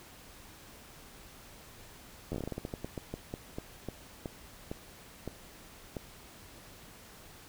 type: slowing click train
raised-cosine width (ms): 2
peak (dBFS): -23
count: 22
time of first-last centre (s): 2.32-5.968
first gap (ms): 11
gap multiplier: 1.23
effects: pink hiss -53 dBFS RMS until 7.48 s